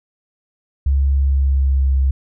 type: tone with pitch glide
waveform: sine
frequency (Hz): 68.8 to 66.96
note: C#2 to C2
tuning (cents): -12 to +41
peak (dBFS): -12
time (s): 0.86-2.11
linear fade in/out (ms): 5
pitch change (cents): -47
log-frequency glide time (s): 1.15-1.97
effects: none